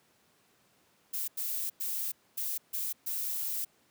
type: noise bursts at uneven times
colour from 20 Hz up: violet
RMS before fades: -34 dBFS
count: 6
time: 1.13-1.28 / 1.37-1.7 / 1.8-2.12 / 2.37-2.58 / 2.73-2.93 / 3.06-3.65 s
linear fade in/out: 10 ms
effects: pink hiss -67 dBFS RMS until 3.9 s + high-pass 150 Hz 12 dB/octave

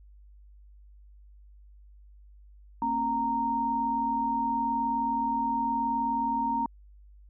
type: tone cluster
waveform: sine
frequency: 230.7 / 269.8 / 927 Hz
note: A#3 / C#4 / A#5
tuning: -18 / -47 / -10 cents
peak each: -35 / -34 / -26 dBFS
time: 2.82-6.66 s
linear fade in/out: 2 ms
effects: added 50 Hz sine -50 dBFS peak until 7.29 s

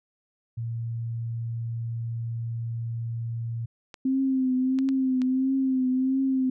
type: tone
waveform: sine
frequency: 115.7 Hz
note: A#2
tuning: 13 cents flat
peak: -28 dBFS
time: 0.57-3.66 s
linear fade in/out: 10 ms
type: clicks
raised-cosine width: 0.2 ms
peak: -23 dBFS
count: 4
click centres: 3.942 / 4.788 / 4.889 / 5.218 s
type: tone with vibrato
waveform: sine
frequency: 261.6 Hz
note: C4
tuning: in tune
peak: -21 dBFS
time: 4.05-6.5 s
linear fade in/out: 5 ms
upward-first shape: triangle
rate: 1.5 Hz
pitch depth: 50 cents each way
effects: none

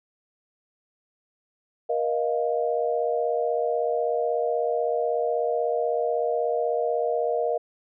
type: chord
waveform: sine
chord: Bb suspended fourth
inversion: none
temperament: equal with one note detuned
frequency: 473.8 / 622.3 / 698.5 Hz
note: Bb4 / Eb5 / F5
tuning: +28 / 0 / 0 cents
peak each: -25 / -27 / -28 dBFS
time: 1.89-7.58 s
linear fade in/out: 10 ms
effects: none

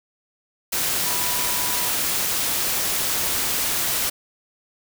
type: tone in noise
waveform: sine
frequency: 980 Hz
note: B5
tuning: 14 cents flat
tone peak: -33 dBFS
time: 1.05-1.89 s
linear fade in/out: 10 ms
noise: white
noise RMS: -23 dBFS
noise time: 0.72-4.1 s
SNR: -13 dB
effects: none

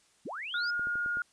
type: linear sweep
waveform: sine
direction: up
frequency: 119.3 to 5274 Hz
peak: -36 dBFS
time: 0.25-0.71 s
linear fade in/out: 10 ms
type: tone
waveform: sine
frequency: 1427 Hz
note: F6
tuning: 37 cents sharp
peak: -29 dBFS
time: 0.54-1.22 s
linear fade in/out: 2 ms
type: clicks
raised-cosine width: 2 ms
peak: -34 dBFS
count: 5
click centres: 0.795 / 0.871 / 0.956 / 1.061 / 1.171 s
effects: white hiss -66 dBFS RMS until 1.32 s + resampled to 22050 Hz

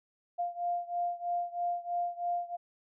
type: beating tone pair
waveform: sine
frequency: 698.5 / 701.6 Hz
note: F5 / F5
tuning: 0 / +8 cents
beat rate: 3.1 Hz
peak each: -33 / -35 dBFS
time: 0.38-2.57 s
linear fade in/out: 20 ms
effects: none

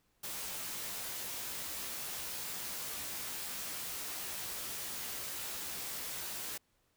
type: noise with comb filter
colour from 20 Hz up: white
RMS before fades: -41 dBFS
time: 0.23-6.58 s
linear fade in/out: 10 ms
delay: 16 ms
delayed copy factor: +0.65
effects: pink hiss -75 dBFS RMS until 6.96 s

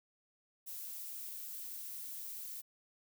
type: noise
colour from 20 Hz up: violet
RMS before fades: -45 dBFS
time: 0.66-2.62 s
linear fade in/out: 20 ms
effects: none

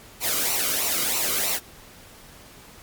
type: noise with flanger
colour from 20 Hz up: white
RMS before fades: -24 dBFS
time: 0.2-1.6 s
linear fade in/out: 50 ms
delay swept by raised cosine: 0.59 to 1.17 ms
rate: 3.1 Hz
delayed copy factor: -0.65
effects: pink hiss -47 dBFS RMS until 2.82 s + MP3 96 kbps

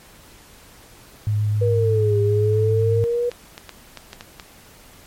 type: tone with vibrato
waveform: sine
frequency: 105.3 Hz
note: G#2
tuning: 24 cents sharp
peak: -17 dBFS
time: 1.27-3.04 s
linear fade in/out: 0 ms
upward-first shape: sine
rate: 7.8 Hz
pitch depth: 12 cents each way
type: linear two-way sweep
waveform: sine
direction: down then up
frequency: 485.8 to 405.2 to 485.8 Hz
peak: -18 dBFS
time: 1.61-3.3 s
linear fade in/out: 10 ms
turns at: 2.2 s
type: clicks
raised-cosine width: 0.2 ms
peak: -17 dBFS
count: 7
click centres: 3.316 / 3.579 / 3.693 / 3.973 / 4.131 / 4.209 / 4.398 s
effects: pink hiss -47 dBFS RMS until 5.06 s + MP3 64 kbps

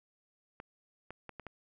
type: clicks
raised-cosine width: 0.5 ms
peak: -29 dBFS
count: 5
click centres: 0.601 / 1.106 / 1.293 / 1.397 / 1.467 s
effects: none

